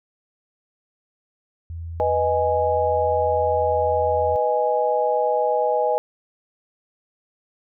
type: tone with pitch glide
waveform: sine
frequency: 83.3 to 82.72 Hz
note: E2 to E2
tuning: +19 to +7 cents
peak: -29 dBFS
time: 1.7-4.36 s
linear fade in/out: 0 ms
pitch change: -12 cents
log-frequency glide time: 3.51-3.67 s
type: chord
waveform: sine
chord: G# minor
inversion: first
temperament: equal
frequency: 493.9 / 622.3 / 830.6 Hz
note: B4 / D#5 / G#5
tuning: 0 / 0 / 0 cents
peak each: -22 dBFS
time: 2-5.98 s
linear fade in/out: 0 ms
effects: none